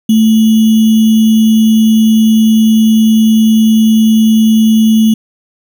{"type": "tone with sample-and-hold", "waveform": "sine", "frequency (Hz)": 220, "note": "A3", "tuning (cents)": 0, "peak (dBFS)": -4, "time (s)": [0.09, 5.14], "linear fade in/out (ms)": 5, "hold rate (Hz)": 3150, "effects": []}